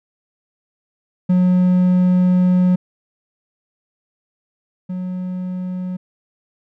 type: tone pair in turn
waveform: triangle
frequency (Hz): 181.5 / 182.76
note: F#3 / F#3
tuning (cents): -33 / -21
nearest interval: unison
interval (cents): 12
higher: second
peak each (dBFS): -9 / -20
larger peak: first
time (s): 1.29-2.76 / 4.89-5.97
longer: first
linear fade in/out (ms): 10
effects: none